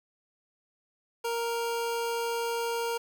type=tone; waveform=25% pulse; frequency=466.2 Hz; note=A#4; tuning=in tune; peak=-25 dBFS; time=1.24-2.98 s; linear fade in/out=10 ms; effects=9-bit